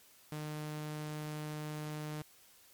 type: tone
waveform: sawtooth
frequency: 151.9 Hz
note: D#3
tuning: 41 cents flat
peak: -35 dBFS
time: 0.32-2.22 s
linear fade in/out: 2 ms
effects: white hiss -62 dBFS RMS until 2.73 s + MP3 96 kbps